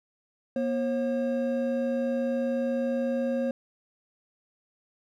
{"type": "tone pair together", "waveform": "triangle", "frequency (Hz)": [240, 538.8], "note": ["B3", "C#5"], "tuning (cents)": [-49, -49], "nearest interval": "octave + major second", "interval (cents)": 1400, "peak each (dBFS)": -26, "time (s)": [0.56, 3.51], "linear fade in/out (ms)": 2, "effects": []}